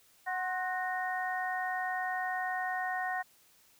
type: harmonic tone with a mistuned harmonic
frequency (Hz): 370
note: F#4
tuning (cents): 0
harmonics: 2 / 3 / 4 / 5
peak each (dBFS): -34 / -42 / -41 / -36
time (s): 0.26-3.23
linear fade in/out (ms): 20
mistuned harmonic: 3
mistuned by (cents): -66
effects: white hiss -64 dBFS RMS until 3.79 s